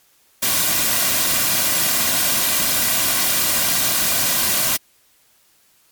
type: noise with comb filter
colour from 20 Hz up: white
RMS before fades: -18 dBFS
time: 0.42-4.77 s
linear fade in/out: 10 ms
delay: 2.3 ms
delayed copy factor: -0.5
effects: white hiss -57 dBFS RMS until 5.91 s + MP3 96 kbps